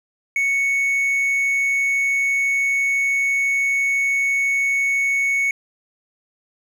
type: tone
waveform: triangle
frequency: 2217 Hz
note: C#7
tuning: in tune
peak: -15 dBFS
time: 0.36-5.51 s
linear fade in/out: 2 ms
effects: none